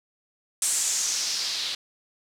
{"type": "noise with low-pass filter sweep", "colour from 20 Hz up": "blue", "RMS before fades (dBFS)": -27, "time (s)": [0.62, 1.75], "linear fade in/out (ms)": 2, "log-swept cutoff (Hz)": [8600, 3900], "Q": 3.2, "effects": []}